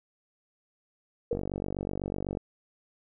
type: tone with exponential decay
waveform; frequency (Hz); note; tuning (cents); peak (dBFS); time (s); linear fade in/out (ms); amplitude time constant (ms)
sine; 473.3; A#4; +26; -23; 1.31-1.41; 5; 21
type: click train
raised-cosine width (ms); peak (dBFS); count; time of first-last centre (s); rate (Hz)
2; -19; 51; 1.33-2.372; 48
effects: none